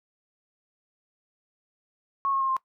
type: tone with pitch steps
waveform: sine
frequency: 1098 / 1083.5 / 1069.2 / 1055.1 Hz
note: C#6 / C#6 / C6 / C6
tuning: -17 / -40 / +37 / +14 cents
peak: -23 dBFS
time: 2.25-2.566 s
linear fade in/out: 0 ms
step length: 79 ms
effects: noise-tail reverb RT60 0.1 s tail -20 dB re dry